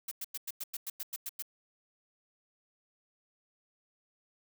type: noise bursts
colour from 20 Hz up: blue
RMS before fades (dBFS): -38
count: 11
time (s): 0.08-1.424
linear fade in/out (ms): 5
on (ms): 34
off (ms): 97
effects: none